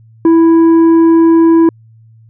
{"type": "tone with tanh clipping", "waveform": "triangle", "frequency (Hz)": 329.6, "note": "E4", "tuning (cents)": 0, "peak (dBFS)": -5, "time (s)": [0.25, 1.69], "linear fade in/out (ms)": 2, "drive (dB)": 10, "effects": ["added 112 Hz sine -39 dBFS peak until 2.29 s"]}